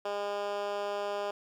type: tone with high-pass filter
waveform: 10% pulse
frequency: 203.4 Hz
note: G#3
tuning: 36 cents flat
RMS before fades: -34 dBFS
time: 0.05-1.31 s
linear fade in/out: 5 ms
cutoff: 500 Hz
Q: 2.9
effects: low-pass 5000 Hz 12 dB/octave + 11-bit